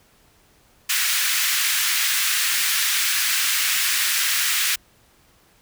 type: high-pass noise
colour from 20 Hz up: pink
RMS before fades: -21 dBFS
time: 0.89-4.76 s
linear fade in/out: 10 ms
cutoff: 1600 Hz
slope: 24 dB/octave
effects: pink hiss -57 dBFS RMS until 5.61 s